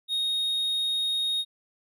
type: tone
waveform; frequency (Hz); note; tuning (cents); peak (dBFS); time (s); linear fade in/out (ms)
triangle; 3729; A#7; 0; -23; 0.08-1.45; 50
effects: none